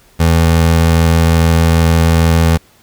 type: tone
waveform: 25% pulse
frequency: 82.41 Hz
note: E2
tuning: in tune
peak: -4 dBFS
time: 0.19-2.58 s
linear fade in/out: 20 ms
effects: pink hiss -48 dBFS RMS until 2.82 s